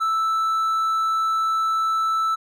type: tone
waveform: triangle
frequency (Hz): 1318.5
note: E6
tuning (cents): 0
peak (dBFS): -17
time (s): 0-2.36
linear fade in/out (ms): 20
effects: none